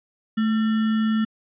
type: tone with sample-and-hold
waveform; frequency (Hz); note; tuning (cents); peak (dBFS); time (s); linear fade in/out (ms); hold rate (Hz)
sine; 219.1; A3; -7; -18; 0.37-1.25; 10; 1575
effects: resampled to 8000 Hz